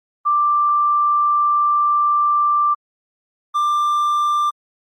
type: tone pair in turn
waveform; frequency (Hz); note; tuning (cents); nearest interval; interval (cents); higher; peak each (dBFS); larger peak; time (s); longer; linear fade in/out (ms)
sine / triangle; 1179 / 1185.4; D6 / D6; +6 / +16; unison; 10; second; -13; neither; 0.25-2.75 / 3.54-4.51; first; 20
effects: Opus 32 kbps